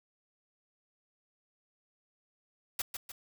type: noise with echo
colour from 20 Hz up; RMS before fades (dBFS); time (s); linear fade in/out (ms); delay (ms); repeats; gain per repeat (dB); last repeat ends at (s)
white; -33; 2.79-2.82; 5; 150; 2; -6; 3.12
effects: none